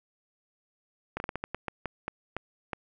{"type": "slowing click train", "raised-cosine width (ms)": 0.5, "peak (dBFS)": -17, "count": 12, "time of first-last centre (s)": [1.17, 2.732], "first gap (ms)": 31, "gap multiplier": 1.28, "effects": []}